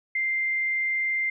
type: tone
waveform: sine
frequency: 2093 Hz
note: C7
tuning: in tune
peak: -23 dBFS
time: 0.15-1.3 s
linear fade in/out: 5 ms
effects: none